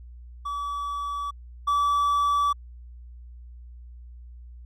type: tone pair in turn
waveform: triangle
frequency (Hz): 1146 / 1152.1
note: D6 / D6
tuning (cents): -43 / -34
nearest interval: unison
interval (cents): 9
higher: second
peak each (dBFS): -26 / -18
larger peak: second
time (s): 0.45-1.31 / 1.67-2.53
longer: neither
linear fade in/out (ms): 10
effects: added 60 Hz sine -41 dBFS peak until 4.65 s